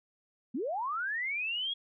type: linear sweep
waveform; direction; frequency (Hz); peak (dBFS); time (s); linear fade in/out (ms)
sine; up; 207.7 to 3345; -31; 0.54-1.74; 10
effects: none